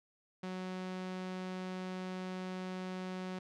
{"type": "tone", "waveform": "sawtooth", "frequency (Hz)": 185, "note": "F#3", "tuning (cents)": 0, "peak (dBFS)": -35, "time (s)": [0.43, 3.39], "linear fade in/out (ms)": 5, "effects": ["low-pass 5000 Hz 12 dB/octave"]}